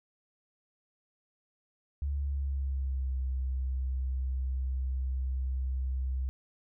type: tone with pitch glide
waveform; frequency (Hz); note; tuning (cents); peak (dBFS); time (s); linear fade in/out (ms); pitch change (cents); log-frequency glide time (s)
sine; 70.8 to 64.92; C#2 to C2; +37 to -13; -29; 2.02-6.29; 0; -150; 2.15-3.16
effects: none